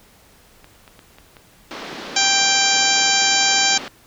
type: clicks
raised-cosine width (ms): 0.3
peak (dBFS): -26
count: 7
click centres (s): 0.644 / 0.878 / 0.992 / 1.185 / 1.368 / 1.75 / 2.076
type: band-pass noise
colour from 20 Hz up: pink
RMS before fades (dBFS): -33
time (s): 1.71-3.88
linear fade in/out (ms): 0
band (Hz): 210 to 5100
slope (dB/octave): 24
type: harmonic tone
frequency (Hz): 787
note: G5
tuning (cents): +7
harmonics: 1 / 2 / 3 / 4 / 5 / 6 / 7 / 8 / 9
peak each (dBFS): -23 / -23 / -23 / -23 / -23 / -23 / -23 / -23 / -23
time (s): 2.16-3.78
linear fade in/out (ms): 5
effects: pink hiss -51 dBFS RMS until 4.06 s

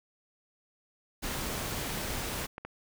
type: noise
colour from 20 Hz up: pink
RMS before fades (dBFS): -35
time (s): 1.22-2.47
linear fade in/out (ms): 20
type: clicks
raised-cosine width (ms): 0.5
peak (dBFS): -24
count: 3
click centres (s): 2.456 / 2.581 / 2.65
effects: none

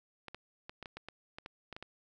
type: clicks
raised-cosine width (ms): 0.3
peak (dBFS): -28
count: 12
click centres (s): 0.283 / 0.346 / 0.695 / 0.827 / 0.858 / 0.97 / 1.086 / 1.385 / 1.461 / 1.727 / 1.765 / 1.826
effects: none

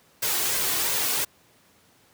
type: noise with flanger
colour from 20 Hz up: white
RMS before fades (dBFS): -25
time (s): 0.22-1.25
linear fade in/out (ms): 10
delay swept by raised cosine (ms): 1.9 to 2.78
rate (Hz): 2.9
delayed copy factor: +0.5
effects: pink hiss -59 dBFS RMS until 2.13 s + high-pass 100 Hz 12 dB/octave

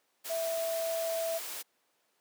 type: tone in noise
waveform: sine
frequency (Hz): 659.3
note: E5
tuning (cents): 0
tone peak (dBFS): -30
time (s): 0.29-1.39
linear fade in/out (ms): 20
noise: white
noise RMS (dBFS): -40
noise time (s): 0.24-1.63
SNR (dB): +7
effects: pink hiss -73 dBFS RMS until 2.2 s + high-pass 400 Hz 12 dB/octave

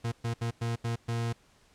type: tone bursts at uneven times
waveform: 40% pulse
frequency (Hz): 116.54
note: A#2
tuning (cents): 0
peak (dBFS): -28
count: 6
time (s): 0.04-0.12 / 0.24-0.34 / 0.41-0.51 / 0.61-0.76 / 0.84-0.96 / 1.08-1.33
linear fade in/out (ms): 10
effects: pink hiss -63 dBFS RMS until 1.74 s + low-pass 9000 Hz 12 dB/octave

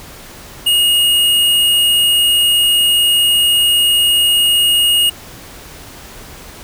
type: tone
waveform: square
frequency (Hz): 2865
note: F7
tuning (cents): +44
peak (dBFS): -10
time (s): 0.66-5.1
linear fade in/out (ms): 10
effects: pink hiss -35 dBFS RMS until 6.63 s

